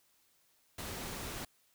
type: noise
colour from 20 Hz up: pink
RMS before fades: -42 dBFS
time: 0.78-1.45 s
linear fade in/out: 5 ms
effects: white hiss -71 dBFS RMS until 1.74 s